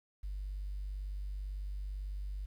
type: tone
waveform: sine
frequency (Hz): 49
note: G1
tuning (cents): 0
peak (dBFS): -36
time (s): 0.23-2.46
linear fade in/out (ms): 10
effects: tanh soft clip ceiling -32 dBFS + 11-bit